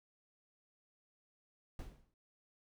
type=noise with exponential decay; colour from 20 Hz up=brown; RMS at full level=-42 dBFS; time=1.79-2.14 s; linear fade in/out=2 ms; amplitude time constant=75 ms; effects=none